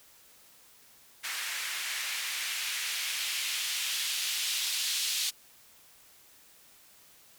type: noise with band-pass filter sweep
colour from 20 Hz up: blue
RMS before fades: -33 dBFS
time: 1.23-5.31 s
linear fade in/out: 20 ms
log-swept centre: 1800 to 3700 Hz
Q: 1.4
effects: white hiss -58 dBFS RMS until 7.38 s